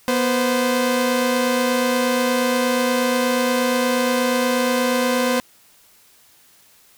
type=tone pair together; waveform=sawtooth; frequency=243.9 / 516.2 Hz; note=B3 / C5; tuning=-21 / -23 cents; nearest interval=octave + minor second; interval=1298 cents; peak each=-16 dBFS; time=0.08-5.4 s; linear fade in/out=0 ms; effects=white hiss -53 dBFS RMS until 6.97 s